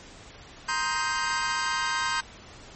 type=chord; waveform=sawtooth; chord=C minor seventh; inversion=third; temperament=just; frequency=941.9 / 1046.5 / 1255.8 / 1569.8 Hz; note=Bb5 / C6 / Eb6 / G6; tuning=+18 / 0 / +16 / +2 cents; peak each=-28 / -27 / -30 / -25 dBFS; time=0.68-2.21 s; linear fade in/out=10 ms; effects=pink hiss -47 dBFS RMS until 2.75 s + MP3 32 kbps